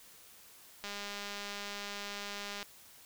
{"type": "click train", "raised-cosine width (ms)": 0.2, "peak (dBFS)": -24, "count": 364, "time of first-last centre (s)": [0.84, 2.628], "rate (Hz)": 203, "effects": ["white hiss -57 dBFS RMS until 3.05 s"]}